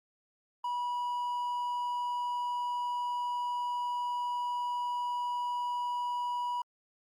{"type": "tone", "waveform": "triangle", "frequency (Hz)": 974, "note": "B5", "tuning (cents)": -24, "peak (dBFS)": -29, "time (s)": [0.64, 6.62], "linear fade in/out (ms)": 5, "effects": ["Opus 48 kbps"]}